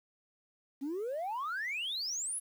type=exponential sweep; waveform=sine; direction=up; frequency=261.6 to 11175 Hz; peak=-32 dBFS; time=0.81-2.4 s; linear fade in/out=20 ms; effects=tanh soft clip ceiling -32 dBFS + 10-bit

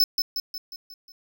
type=tone with echo; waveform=square; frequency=5260 Hz; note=E8; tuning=5 cents flat; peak=-16 dBFS; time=0-0.04 s; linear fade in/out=2 ms; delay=180 ms; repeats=6; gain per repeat=-5 dB; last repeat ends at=1.12 s; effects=none

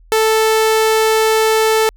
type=tone; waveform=sawtooth; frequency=440 Hz; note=A4; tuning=in tune; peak=-7 dBFS; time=0.12-1.89 s; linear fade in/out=0 ms; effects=added 41 Hz sine -42 dBFS peak until 1.96 s

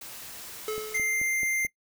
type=noise; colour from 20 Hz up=white; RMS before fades=-42 dBFS; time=0.01-0.98 s; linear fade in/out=5 ms
type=tone with exponential decay; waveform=square; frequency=431.3 Hz; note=A4; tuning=35 cents flat; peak=-28 dBFS; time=0.68-1.51 s; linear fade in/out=1 ms; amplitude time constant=180 ms
type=click train; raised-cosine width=2 ms; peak=-28 dBFS; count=5; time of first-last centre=0.78-1.65 s; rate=4.6 Hz
type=tone; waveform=square; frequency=2095 Hz; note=C7; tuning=2 cents sharp; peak=-26 dBFS; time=0.94-1.67 s; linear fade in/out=10 ms
effects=noise-tail reverb RT60 0.1 s tail -20 dB re dry

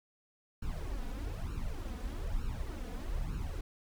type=noise with flanger; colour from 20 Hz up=brown; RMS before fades=-37 dBFS; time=0.62-3.61 s; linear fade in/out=5 ms; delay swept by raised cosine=0.72 to 4.12 ms; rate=1.1 Hz; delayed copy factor=+0.85; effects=none

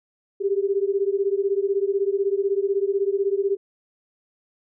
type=beating tone pair; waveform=sine; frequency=389.4 / 405.4 Hz; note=G4 / G#4; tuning=-12 / -42 cents; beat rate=16 Hz; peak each=-22 / -23 dBFS; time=0.4-3.57 s; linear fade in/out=20 ms; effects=none

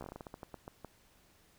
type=slowing click train; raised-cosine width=1 ms; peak=-30 dBFS; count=14; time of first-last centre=0.01-0.847 s; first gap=14 ms; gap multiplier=1.23; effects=pink hiss -66 dBFS RMS until 1.58 s

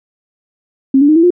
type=tone with pitch steps; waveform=sine; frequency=268.6 / 287.9 / 308.5 / 330.7 / 354.4 Hz; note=C4 / D4 / D#4 / E4 / F4; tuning=+46 / -34 / -15 / +6 / +25 cents; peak=-5 dBFS; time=0.94-1.305 s; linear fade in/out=5 ms; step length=73 ms; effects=none

